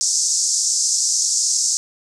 pink band-pass noise, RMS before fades -19 dBFS, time 0.01-1.77 s, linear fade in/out 0 ms, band 5300 to 8000 Hz, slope 48 dB/octave, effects none

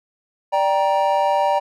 triangle chord, G minor, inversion second, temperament just, 588 / 784 / 940.8 Hz, D5 / G5 / Bb5, +2 / 0 / +16 cents, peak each -18 dBFS, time 0.52-1.6 s, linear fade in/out 20 ms, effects none

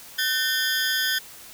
20% pulse ring-modulated tone, 1661.2 Hz, G#6, in tune, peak -14 dBFS, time 0.18-1.19 s, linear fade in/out 10 ms, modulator 139 Hz, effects white hiss -44 dBFS RMS until 1.53 s

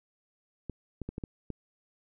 clicks, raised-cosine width 3 ms, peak -23 dBFS, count 6, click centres 0.697 / 1.017 / 1.09 / 1.181 / 1.238 / 1.503 s, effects none

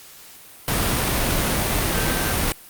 sine tone in noise, 1558 Hz, G6, 11 cents flat, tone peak -29 dBFS, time 1.94-2.33 s, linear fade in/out 0 ms, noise pink, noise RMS -21 dBFS, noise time 0.68-2.52 s, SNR -11 dB, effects white hiss -44 dBFS RMS until 2.69 s + Opus 48 kbps

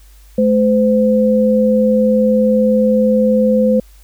sine tone pair together, 215.1 / 512 Hz, A3 / C5, -39 / -38 cents, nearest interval octave + minor third, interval 1501 cents, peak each -12 dBFS, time 0.38-3.8 s, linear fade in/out 5 ms, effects added 50 Hz sine -40 dBFS peak until 4.03 s + white hiss -51 dBFS RMS until 4.03 s

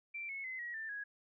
sine tone with pitch steps, 2349 / 2192 / 2045 / 1908 / 1780.2 / 1661 Hz, D7 / C#7 / C7 / A#6 / A6 / G#6, 0 / -20 / -40 / +40 / +20 / 0 cents, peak -40 dBFS, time 0.14-1.04 s, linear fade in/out 10 ms, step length 150 ms, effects none

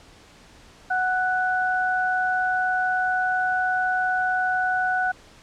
sine tone pair together, 740 / 1484.2 Hz, F#5 / F#6, 0 / +5 cents, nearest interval octave, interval 1205 cents, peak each -23 dBFS, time 0.9-5.12 s, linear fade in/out 10 ms, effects pink hiss -50 dBFS RMS until 5.42 s + low-pass 7000 Hz 12 dB/octave

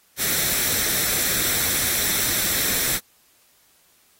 white noise with comb filter, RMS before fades -22 dBFS, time 0.17-3 s, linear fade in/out 50 ms, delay 0.52 ms, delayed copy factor +0.5, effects white hiss -59 dBFS RMS until 4.19 s + AAC 48 kbps

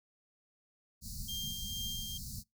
pink band-stop noise, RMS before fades -43 dBFS, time 1.01-2.44 s, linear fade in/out 50 ms, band 230 to 4200 Hz, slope 96 dB/octave
35% pulse tone with tremolo, 3196 Hz, G7, 33 cents sharp, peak -35 dBFS, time 1.28-2.18 s, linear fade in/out 10 ms, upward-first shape sine, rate 2.2 Hz, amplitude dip 40%
effects noise-tail reverb RT60 0.2 s tail -26 dB re dry

